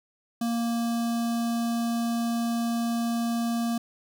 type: tone with notch filter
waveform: square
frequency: 233.1 Hz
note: A#3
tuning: in tune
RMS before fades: -27 dBFS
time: 0.41-3.78 s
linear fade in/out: 5 ms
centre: 2100 Hz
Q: 1.4
effects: none